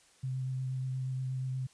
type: tone with vibrato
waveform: sine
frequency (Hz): 130.1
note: C3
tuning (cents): -9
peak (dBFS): -32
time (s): 0.23-1.67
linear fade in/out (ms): 10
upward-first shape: triangle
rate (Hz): 8.4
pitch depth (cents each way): 17
effects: white hiss -63 dBFS RMS until 1.73 s + resampled to 22050 Hz